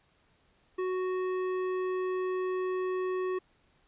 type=tone with hard clipping; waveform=triangle; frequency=370 Hz; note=F#4; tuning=in tune; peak=-31 dBFS; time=0.78-3.39 s; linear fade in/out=10 ms; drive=15 dB; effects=pink hiss -68 dBFS RMS until 3.87 s + resampled to 8000 Hz